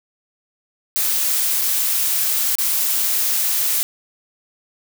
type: noise with dropouts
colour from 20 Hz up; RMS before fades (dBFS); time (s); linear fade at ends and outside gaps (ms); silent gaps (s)
blue; -19; 0.96-3.83; 0; 1.612-1.616 / 2.554-2.585
effects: none